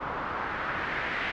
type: noise with low-pass filter sweep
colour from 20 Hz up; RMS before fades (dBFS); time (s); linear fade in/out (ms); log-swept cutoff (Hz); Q
white; -32; 0-1.32; 20; 1100 to 2100; 2.2
effects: low-pass 4000 Hz 12 dB/octave